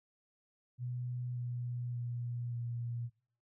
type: tone with pitch steps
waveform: sine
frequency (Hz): 123.47 / 121.91 / 120.37 / 118.85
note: B2 / B2 / B2 / A#2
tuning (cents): 0 / -22 / -44 / +34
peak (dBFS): -36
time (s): 0.78-3.1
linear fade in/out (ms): 50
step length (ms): 580
effects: noise-tail reverb RT60 0.5 s tail -22 dB re dry